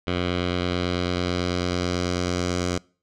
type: tone with low-pass filter sweep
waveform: 10% pulse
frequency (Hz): 89.1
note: F2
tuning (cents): +35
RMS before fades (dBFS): -25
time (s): 0.07-2.78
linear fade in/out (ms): 5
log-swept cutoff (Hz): 3300 to 6500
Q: 2
effects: noise-tail reverb RT60 0.4 s tail -25 dB re dry